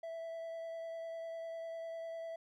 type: tone with vibrato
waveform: triangle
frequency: 659.3 Hz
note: E5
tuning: in tune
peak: -39 dBFS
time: 0.03-2.36 s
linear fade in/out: 5 ms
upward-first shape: triangle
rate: 10 Hz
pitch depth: 12 cents each way
effects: none